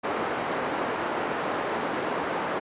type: band-pass noise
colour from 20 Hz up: pink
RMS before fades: -29 dBFS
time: 0.03-2.6 s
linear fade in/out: 20 ms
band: 330 to 1500 Hz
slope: 12 dB/octave
effects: resampled to 8000 Hz